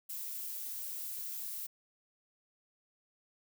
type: noise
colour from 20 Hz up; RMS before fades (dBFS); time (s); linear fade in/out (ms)
violet; -41; 0.09-1.67; 10
effects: none